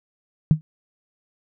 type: tone with exponential decay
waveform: sine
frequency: 155.56 Hz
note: D#3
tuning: in tune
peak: -7 dBFS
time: 0.51-0.61 s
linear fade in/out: 0 ms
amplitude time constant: 21 ms
effects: none